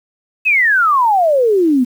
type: exponential sweep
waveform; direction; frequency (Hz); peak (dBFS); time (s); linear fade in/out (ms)
sine; down; 2637 to 237.9; -9; 0.45-1.85; 20
effects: 7-bit